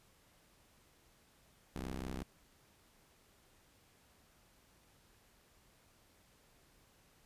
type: ring-modulated tone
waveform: 15% pulse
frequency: 65.4 Hz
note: C2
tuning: in tune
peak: -31 dBFS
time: 1.76-2.23 s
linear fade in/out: 0 ms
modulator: 118 Hz
effects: pink hiss -68 dBFS RMS until 7.25 s + resampled to 32000 Hz